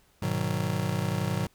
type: chord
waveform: square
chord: G# minor seventh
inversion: none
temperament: just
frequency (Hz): 103.83 / 124.59 / 155.74 / 186.89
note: G#2 / B2 / D#3 / F#3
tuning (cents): 0 / +16 / +2 / +18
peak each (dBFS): -33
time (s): 0.22-1.47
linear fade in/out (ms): 5
effects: pink hiss -64 dBFS RMS until 1.54 s